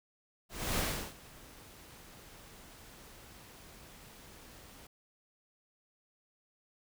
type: noise with ADSR envelope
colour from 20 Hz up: pink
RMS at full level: -32 dBFS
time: 0.49-4.87 s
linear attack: 280 ms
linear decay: 360 ms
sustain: -22 dB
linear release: 4 ms
effects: none